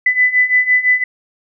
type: beating tone pair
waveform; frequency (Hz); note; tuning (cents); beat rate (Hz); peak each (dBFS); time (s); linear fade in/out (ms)
sine; 1996 / 2001.9; B6 / B6; +18 / +23; 5.9; -15 / -12; 0.06-1.04; 5
effects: none